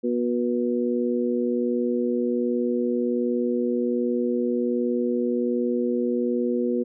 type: harmonic tone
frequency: 121.3 Hz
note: B2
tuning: 31 cents flat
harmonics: 2 / 3 / 4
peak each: -24 / -26 / -27 dBFS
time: 0.03-6.84 s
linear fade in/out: 20 ms
effects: none